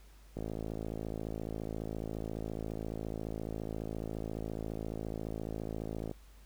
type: click train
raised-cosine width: 2 ms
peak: -25 dBFS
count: 314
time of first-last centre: 0.37-6.113 s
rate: 54.5 Hz
effects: added 50 Hz sine -54 dBFS peak until 6.45 s + pink hiss -64 dBFS RMS until 6.45 s